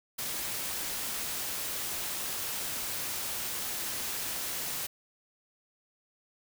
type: noise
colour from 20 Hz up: white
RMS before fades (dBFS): -35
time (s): 0.18-4.87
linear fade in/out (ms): 10
effects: none